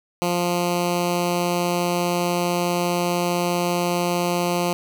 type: tone with notch filter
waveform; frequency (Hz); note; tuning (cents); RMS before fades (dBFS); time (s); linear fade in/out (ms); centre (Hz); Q
10% pulse; 175.3; F3; +7; -22; 0.22-4.73; 0; 1600; 2
effects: none